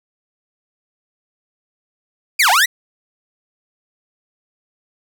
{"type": "linear two-way sweep", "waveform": "sawtooth", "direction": "down then up", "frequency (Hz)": [2512, 685, 2038], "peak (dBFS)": -7, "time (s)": [2.39, 2.66], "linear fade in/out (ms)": 10, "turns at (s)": 2.5, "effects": []}